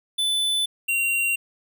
square tone pair in turn, 3500 / 2757 Hz, A7 / F7, -10 / -23 cents, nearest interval major third, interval 413 cents, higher first, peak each -21 dBFS, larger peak neither, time 0.18-0.66 / 0.88-1.36 s, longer neither, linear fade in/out 10 ms, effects none

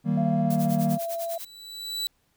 triangle chord, Eb major, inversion none, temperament equal with one note detuned, 155.56 / 192.19 / 233.1 Hz, Eb3 / G3 / Bb3, 0 / -34 / 0 cents, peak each -24 dBFS, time 0.04-0.99 s, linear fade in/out 50 ms
sine tone with pitch glide, 684 to 671.9 Hz, F5 to E5, -36 to +33 cents, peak -28 dBFS, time 0.17-1.38 s, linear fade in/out 5 ms, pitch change -31 cents, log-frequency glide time 0.97-1.02 s
blue noise with tremolo, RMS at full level -36 dBFS, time 0.5-1.45 s, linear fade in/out 5 ms, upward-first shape sine, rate 10 Hz, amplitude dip 90%
40% pulse tone with exponential growth, 3951 Hz, B7, in tune, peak -24 dBFS, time 0.96-2.07 s, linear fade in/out 0 ms, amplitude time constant 240 ms
effects pink hiss -69 dBFS RMS until 2.36 s

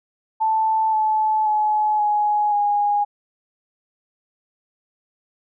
sine tone with pitch steps, 880 / 865.4 / 851 / 836.9 / 823 Hz, A5 / A5 / G#5 / G#5 / G#5, 0 / -29 / +42 / +13 / -16 cents, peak -16 dBFS, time 0.4-3.05 s, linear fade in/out 20 ms, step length 530 ms, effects none

